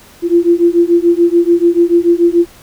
sine beating tone pair, 340 / 346.9 Hz, F4 / F4, -46 / -12 cents, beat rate 6.9 Hz, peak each -10 dBFS, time 0.22-2.46 s, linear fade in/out 50 ms, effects pink hiss -41 dBFS RMS until 2.62 s

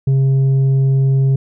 sine tone with tanh clipping, 134.9 Hz, C#3, 47 cents flat, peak -11 dBFS, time 0.07-1.36 s, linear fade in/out 5 ms, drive 4 dB, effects none

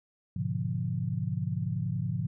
sine chord, G# diminished seventh, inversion none, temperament equal with one note detuned, 103.83 / 123.47 / 144.06 / 174.61 Hz, G#2 / B2 / D3 / F3, 0 / 0 / -33 / 0 cents, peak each -34 dBFS, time 0.36-2.27 s, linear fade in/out 5 ms, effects none

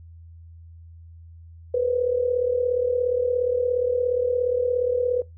sine tone with amplitude modulation, 493.9 Hz, B4, in tune, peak -16 dBFS, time 1.74-5.22 s, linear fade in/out 5 ms, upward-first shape sine, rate 37.1 Hz, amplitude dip 70%, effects noise-tail reverb RT60 0.2 s tail -21 dB re dry + added 83 Hz sine -42 dBFS peak until 5.37 s

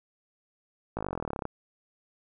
slowing click train, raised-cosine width 1 ms, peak -18 dBFS, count 21, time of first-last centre 0.97-1.454 s, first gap 18 ms, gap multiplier 1.03, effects none

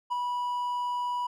triangle tone with ADSR envelope, 979 Hz, B5, 15 cents flat, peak -23 dBFS, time 0.1-1.27 s, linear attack 23 ms, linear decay 12 ms, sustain -3 dB, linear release 7 ms, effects none

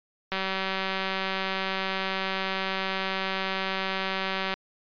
click train, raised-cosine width 0.3 ms, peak -13 dBFS, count 807, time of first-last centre 0.32-4.54 s, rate 191 Hz, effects resampled to 11025 Hz

